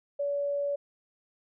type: tone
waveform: sine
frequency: 570 Hz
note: C#5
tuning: 48 cents sharp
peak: -27 dBFS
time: 0.19-0.76 s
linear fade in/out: 10 ms
effects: none